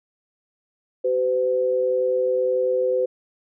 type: tone pair together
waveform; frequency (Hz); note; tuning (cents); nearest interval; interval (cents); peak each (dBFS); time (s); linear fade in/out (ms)
sine; 380.8 / 508.3; F#4 / B4; +50 / +50; perfect fourth; 500; -25 / -19; 1.04-3.06; 10
effects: none